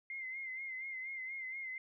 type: tone with vibrato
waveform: sine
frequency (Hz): 2093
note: C7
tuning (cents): 0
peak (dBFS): -40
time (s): 0.1-1.78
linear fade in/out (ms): 2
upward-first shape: sine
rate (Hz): 4.2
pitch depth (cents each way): 51
effects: none